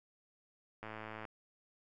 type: click train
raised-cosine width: 0.5 ms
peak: -30 dBFS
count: 47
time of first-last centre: 0.83-1.252 s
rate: 109 Hz
effects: none

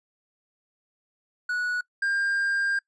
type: tone pair in turn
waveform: triangle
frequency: 1468 / 1600.4 Hz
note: F#6 / G6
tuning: -14 / +35 cents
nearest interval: minor second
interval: 149 cents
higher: second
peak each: -23 / -21 dBFS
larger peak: second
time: 1.49-1.81 / 2.02-2.79 s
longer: second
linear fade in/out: 5 ms
effects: noise-tail reverb RT60 0.1 s tail -23 dB re dry + resampled to 22050 Hz

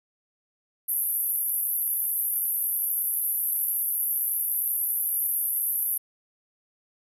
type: band-pass noise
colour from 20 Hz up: pink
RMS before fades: -27 dBFS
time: 0.88-5.98 s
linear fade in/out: 10 ms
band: 11000 to 13000 Hz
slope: 96 dB/octave
effects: none

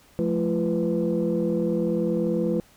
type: tone cluster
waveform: sine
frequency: 175.7 / 216.1 / 341.2 / 496.1 Hz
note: F3 / A3 / F4 / B4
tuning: +11 / -31 / -40 / +8 cents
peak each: -26 dBFS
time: 0.19-2.6 s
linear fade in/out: 0 ms
effects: tanh soft clip ceiling -14 dBFS + pink hiss -56 dBFS RMS until 2.76 s

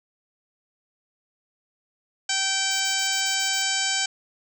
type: harmonic tone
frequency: 775 Hz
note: G5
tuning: 20 cents flat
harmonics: 1 / 2 / 3 / 4 / 5 / 6 / 7 / 8 / 9 / 10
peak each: -34 / -30 / -32 / -29 / -35 / -31 / -32 / -34 / -30 / -31 dBFS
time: 2.29-4.06 s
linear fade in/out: 5 ms
type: noise bursts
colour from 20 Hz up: violet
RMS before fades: -44 dBFS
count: 7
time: 2.71-3.621 s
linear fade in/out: 5 ms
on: 89 ms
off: 48 ms
effects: none

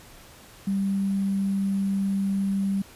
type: tone with sample-and-hold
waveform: sine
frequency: 196 Hz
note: G3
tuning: in tune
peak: -22 dBFS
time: 0.67-2.82 s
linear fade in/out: 5 ms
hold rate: 11025 Hz
effects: pink hiss -49 dBFS RMS until 2.95 s + resampled to 32000 Hz

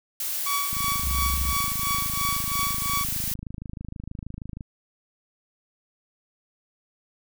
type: noise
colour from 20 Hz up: blue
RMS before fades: -29 dBFS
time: 0.2-3.34 s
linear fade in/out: 2 ms
type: tone with tremolo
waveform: sawtooth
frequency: 1134 Hz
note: C#6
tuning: 39 cents sharp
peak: -20 dBFS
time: 0.46-3.04 s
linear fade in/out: 5 ms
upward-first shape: triangle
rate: 2.9 Hz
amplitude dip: 85%
type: click train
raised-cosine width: 5 ms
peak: -23 dBFS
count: 103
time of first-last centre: 0.73-4.608 s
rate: 26.3 Hz
type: tone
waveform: sine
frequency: 65 Hz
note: C2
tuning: 11 cents flat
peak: -25 dBFS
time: 1.01-1.56 s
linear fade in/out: 50 ms
effects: none

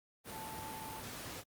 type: tone in noise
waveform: sine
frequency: 880 Hz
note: A5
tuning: in tune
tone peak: -45 dBFS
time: 0.3-1.03 s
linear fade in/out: 50 ms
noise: pink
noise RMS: -45 dBFS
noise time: 0.24-1.44 s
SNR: -3 dB
effects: high-pass 80 Hz 12 dB/octave + Opus 32 kbps

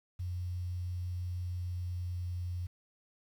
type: tone with pitch glide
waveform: sine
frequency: 89.4 to 88.83 Hz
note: F2 to F2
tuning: +41 to +30 cents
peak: -34 dBFS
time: 0.19-2.67 s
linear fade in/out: 10 ms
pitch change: -11 cents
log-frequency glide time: 1.33-2.35 s
effects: 10-bit

